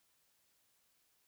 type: silence
effects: white hiss -75 dBFS RMS until 1.27 s